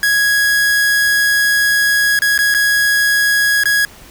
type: tone with dropouts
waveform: 45% pulse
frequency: 1661.2 Hz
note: G#6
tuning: in tune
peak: -11 dBFS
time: 0.03-3.85 s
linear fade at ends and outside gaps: 1 ms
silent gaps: 2.19-2.22 / 2.378-2.389 / 2.541-2.547 / 3.636-3.656 s
effects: pink hiss -40 dBFS RMS until 4.1 s